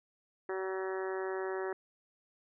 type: harmonic tone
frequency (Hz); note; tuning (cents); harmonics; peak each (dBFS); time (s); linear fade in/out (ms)
189.5; F#3; +42; 2 / 3 / 4 / 5 / 6 / 7 / 8 / 9 / 10; -35 / -44 / -45 / -46 / -50 / -48 / -50 / -47 / -50; 0.49-1.73; 2
effects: none